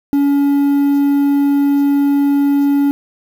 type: tone with quantisation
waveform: triangle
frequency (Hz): 282.7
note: C#4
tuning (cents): +34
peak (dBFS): -8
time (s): 0.13-2.91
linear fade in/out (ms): 0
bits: 6
effects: none